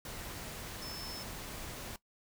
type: tone in noise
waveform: sine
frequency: 5270 Hz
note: E8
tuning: 1 cent flat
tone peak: -44 dBFS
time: 0.82-1.23 s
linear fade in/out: 2 ms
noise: pink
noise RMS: -44 dBFS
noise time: 0.05-1.96 s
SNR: -3 dB
effects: noise-tail reverb RT60 0.1 s tail -18 dB re dry